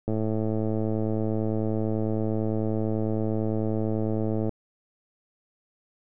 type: click train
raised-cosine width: 2 ms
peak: -15 dBFS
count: 482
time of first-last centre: 0.08-4.493 s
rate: 109 Hz
effects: none